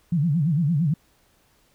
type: tone with vibrato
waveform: sine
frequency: 156.8 Hz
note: D#3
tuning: 14 cents sharp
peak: -18 dBFS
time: 0.12-0.94 s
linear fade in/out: 5 ms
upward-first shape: sine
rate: 8.8 Hz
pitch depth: 220 cents each way
effects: pink hiss -62 dBFS RMS until 1.74 s